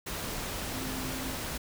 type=tone in noise; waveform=sine; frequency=260 Hz; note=C4; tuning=11 cents flat; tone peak=-39 dBFS; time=0.73-1.35 s; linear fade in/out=10 ms; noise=pink; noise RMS=-36 dBFS; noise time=0.06-1.58 s; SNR=-6 dB; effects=none